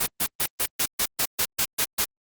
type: noise bursts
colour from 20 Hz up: white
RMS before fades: -23 dBFS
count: 11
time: 0-2.048 s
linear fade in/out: 10 ms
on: 68 ms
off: 130 ms
effects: Opus 32 kbps